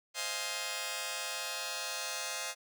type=chord; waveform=5% pulse; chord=F minor seventh; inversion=second; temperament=just; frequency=523.8 / 628.6 / 698.5 / 838.1 Hz; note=C5 / Eb5 / F5 / Ab5; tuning=+2 / +18 / 0 / +16 cents; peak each=-30 dBFS; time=0.14-2.55 s; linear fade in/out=50 ms; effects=none